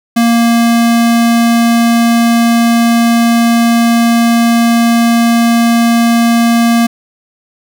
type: tone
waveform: square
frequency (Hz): 233.1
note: A#3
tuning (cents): 0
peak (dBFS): -7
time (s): 0.16-6.87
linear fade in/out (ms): 10
effects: none